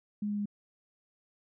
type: tone with pitch steps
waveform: sine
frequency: 207.7 / 206.4 / 205.1 Hz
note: G#3 / G#3 / G#3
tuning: 0 / -10 / -21 cents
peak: -30 dBFS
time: 0.22-0.457 s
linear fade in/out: 5 ms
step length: 79 ms
effects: none